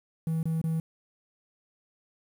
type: tone bursts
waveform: triangle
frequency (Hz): 161.7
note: E3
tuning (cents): -33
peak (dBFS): -23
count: 3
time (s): 0.27-0.8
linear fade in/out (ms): 2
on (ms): 160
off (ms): 25
effects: tanh soft clip ceiling -19 dBFS + 9-bit